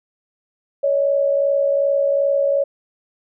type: tone pair together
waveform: sine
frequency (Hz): 559.7 / 622.3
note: C#5 / D#5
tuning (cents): +17 / 0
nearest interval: major second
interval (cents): 183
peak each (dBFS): -15 / -23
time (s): 0.83-2.64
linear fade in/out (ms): 10
effects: none